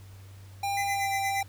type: tone with pitch glide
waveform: square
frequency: 799 to 787.1 Hz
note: G5 to G5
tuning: +33 to +7 cents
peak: -28 dBFS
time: 0.63-1.43 s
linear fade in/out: 5 ms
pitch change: -26 cents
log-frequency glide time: 0.86-1.11 s
type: tone with tremolo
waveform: square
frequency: 2028 Hz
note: B6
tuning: 45 cents sharp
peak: -30 dBFS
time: 0.77-1.41 s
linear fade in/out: 2 ms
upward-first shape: sine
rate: 8.5 Hz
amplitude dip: 95%
effects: added 97 Hz sine -45 dBFS peak until 1.48 s + pink hiss -57 dBFS RMS until 1.48 s